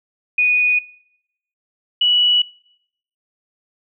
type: tone pair in turn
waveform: sine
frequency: 2473 / 2941 Hz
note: D#7 / F#7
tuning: -11 / -11 cents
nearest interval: minor third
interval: 300 cents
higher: second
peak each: -12 dBFS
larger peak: neither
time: 0.38-0.79 / 2.01-2.42 s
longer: neither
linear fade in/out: 5 ms
effects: noise-tail reverb RT60 0.8 s tail -24 dB re dry